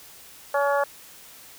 harmonic tone, 282.8 Hz, C#4, 35 cents sharp, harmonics 2 / 3 / 4 / 5 / 6, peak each -22 / -26 / -28 / -30 / -32 dBFS, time 0.54-0.84 s, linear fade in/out 5 ms, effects white hiss -47 dBFS RMS until 1.58 s

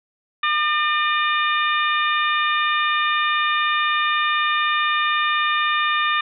harmonic tone with a mistuned harmonic, 603 Hz, D5, 46 cents sharp, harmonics 2 / 3 / 4 / 5 / 6, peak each -20 / -23 / -26 / -30 / -27 dBFS, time 0.43-6.21 s, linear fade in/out 5 ms, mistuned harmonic 5, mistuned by -49 cents, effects none

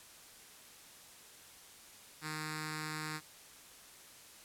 5% pulse tone with notch filter, 154.8 Hz, D#3, 9 cents flat, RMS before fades -41 dBFS, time 2.21-3.21 s, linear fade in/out 50 ms, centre 610 Hz, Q 0.66, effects white hiss -56 dBFS RMS until 4.44 s + low-pass 12000 Hz 12 dB/octave

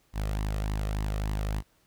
sawtooth tone with flanger, 51.91 Hz, G#1, in tune, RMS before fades -30 dBFS, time 0.13-1.63 s, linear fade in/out 50 ms, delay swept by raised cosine 1 to 1.62 ms, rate 3.4 Hz, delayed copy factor +0.5, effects pink hiss -67 dBFS RMS until 1.86 s

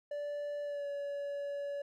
triangle tone with pitch glide, 582 to 569 Hz, D5 to C#5, -16 to +45 cents, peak -34 dBFS, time 0.11-1.82 s, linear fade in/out 5 ms, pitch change -39 cents, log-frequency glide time 0.63-0.87 s, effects none

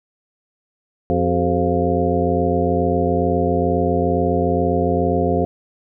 harmonic tone with a mistuned harmonic, 87.31 Hz, F2, in tune, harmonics 1 / 2 / 3 / 4 / 5 / 6 / 8, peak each -23 / -23 / -23 / -23 / -23 / -23 / -23 dBFS, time 1.1-5.45 s, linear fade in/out 0 ms, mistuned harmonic 4, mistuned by +120 cents, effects none

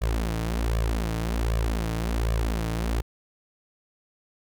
sawtooth tone with flanger, 56 Hz, A1, 31 cents sharp, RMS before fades -26 dBFS, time 0.01-3.02 s, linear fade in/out 20 ms, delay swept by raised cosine 1.7 to 6.6 ms, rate 1.3 Hz, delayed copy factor +0.9, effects none

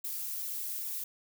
violet noise with flanger, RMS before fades -37 dBFS, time 0.04-1.04 s, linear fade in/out 5 ms, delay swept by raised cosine 0.62 to 6.02 ms, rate 2.5 Hz, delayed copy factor -0.75, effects none

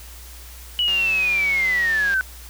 sine linear sweep, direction down, 2960 to 1499 Hz, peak -17 dBFS, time 0.79-2.21 s, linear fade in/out 0 ms
click train, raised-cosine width 0.2 ms, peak -18 dBFS, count 239, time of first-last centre 0.88-2.139 s, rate 189 Hz
effects added 60 Hz sine -39 dBFS peak until 2.49 s + white hiss -43 dBFS RMS until 2.49 s

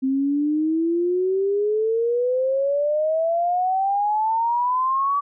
sine exponential sweep, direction up, 261.6 to 1152 Hz, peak -18 dBFS, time 0.02-5.21 s, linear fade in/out 20 ms, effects none

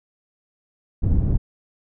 pink low-pass noise, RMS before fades -18 dBFS, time 1.02-1.38 s, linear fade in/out 20 ms, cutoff 150 Hz, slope 12 dB/octave, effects none

